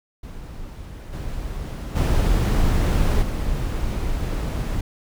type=noise with level steps; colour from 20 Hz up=brown; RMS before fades=-35 / -29 / -18 / -24 dBFS; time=0.23-4.81 s; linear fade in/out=5 ms; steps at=1.12 / 1.95 / 3.21 s; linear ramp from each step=20 ms; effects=none